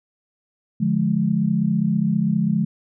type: chord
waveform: sine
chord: D diminished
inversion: none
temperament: just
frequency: 146.83 / 176.2 / 211.4 Hz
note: D3 / F3 / Ab3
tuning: 0 / +16 / +31 cents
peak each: -24 / -21 / -20 dBFS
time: 0.8-2.65 s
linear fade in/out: 10 ms
effects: none